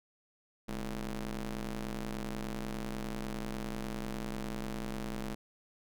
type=ring-modulated tone; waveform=sawtooth; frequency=116.54 Hz; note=A#2; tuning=in tune; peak=-29 dBFS; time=0.68-5.35 s; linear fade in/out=10 ms; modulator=91.5 Hz; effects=none